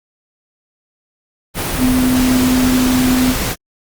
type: tone in noise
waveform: sine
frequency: 254.2 Hz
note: C4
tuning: 50 cents flat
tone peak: -11 dBFS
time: 1.77-3.35 s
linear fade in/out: 50 ms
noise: pink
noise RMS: -19 dBFS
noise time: 1.54-3.56 s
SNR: +5 dB
effects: Opus 32 kbps